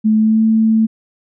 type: tone with pitch glide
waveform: sine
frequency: 217 to 221.4 Hz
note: A3 to A3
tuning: -24 to +11 cents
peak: -9 dBFS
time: 0.04-0.87 s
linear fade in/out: 20 ms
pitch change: +35 cents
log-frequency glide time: 0.17-0.42 s
effects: none